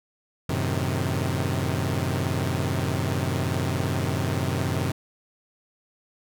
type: chord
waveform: sawtooth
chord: F# diminished seventh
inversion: none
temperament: equal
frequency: 92.5 / 110 / 130.81 / 155.56 Hz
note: F#2 / A2 / C3 / Eb3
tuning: 0 / 0 / 0 / 0 cents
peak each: -24 / -28 / -24 / -27 dBFS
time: 0.49-4.92 s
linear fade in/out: 5 ms
effects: none